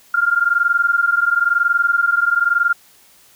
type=tone pair together; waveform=sine; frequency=1389 / 1410 Hz; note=F6 / F6; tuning=-10 / +16 cents; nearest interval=unison; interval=26 cents; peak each=-16 dBFS; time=0.14-2.73 s; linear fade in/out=5 ms; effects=white hiss -50 dBFS RMS until 3.35 s